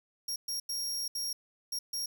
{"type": "tone bursts at uneven times", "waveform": "sawtooth", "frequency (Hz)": 5588, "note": "F8", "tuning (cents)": 0, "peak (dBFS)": -30, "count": 6, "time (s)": [[0.28, 0.36], [0.48, 0.6], [0.69, 1.08], [1.15, 1.33], [1.72, 1.79], [1.93, 2.06]], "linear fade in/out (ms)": 5, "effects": ["10-bit"]}